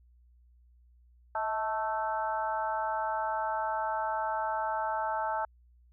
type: harmonic tone with a mistuned harmonic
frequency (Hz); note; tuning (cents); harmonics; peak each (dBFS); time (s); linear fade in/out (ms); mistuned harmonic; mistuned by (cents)
220; A3; 0; 3 / 4 / 5 / 6 / 7; -36 / -31 / -43 / -37 / -41; 1.35-5.45; 2; 3; -47
effects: added 60 Hz sine -58 dBFS peak until 5.92 s